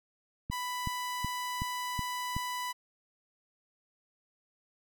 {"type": "click train", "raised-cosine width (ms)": 5, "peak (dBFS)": -22, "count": 6, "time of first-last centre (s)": [0.5, 2.366], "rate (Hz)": 2.68}
{"type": "tone", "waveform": "sawtooth", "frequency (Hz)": 992, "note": "B5", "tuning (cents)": 7, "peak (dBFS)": -30, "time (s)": [0.51, 2.73], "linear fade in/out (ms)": 20}
{"effects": []}